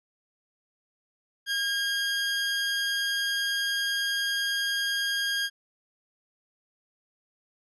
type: tone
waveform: 20% pulse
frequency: 1622 Hz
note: G#6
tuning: 41 cents flat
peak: -21 dBFS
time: 1.46-5.5 s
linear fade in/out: 50 ms
effects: resampled to 24000 Hz